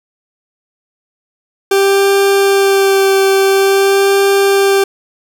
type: tone with vibrato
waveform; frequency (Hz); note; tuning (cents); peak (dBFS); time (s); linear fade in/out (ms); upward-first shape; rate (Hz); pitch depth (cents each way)
40% pulse; 392; G4; 0; -7; 1.71-4.84; 5; sine; 0.48; 15
effects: none